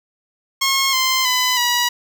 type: tone with pitch steps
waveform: 10% pulse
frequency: 1082 / 1042.7 / 1004.9 / 968.4 Hz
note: C#6 / C6 / B5 / B5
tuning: -42 / -6 / +30 / -34 cents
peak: -7 dBFS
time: 0.61-1.89 s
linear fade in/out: 10 ms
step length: 320 ms
effects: none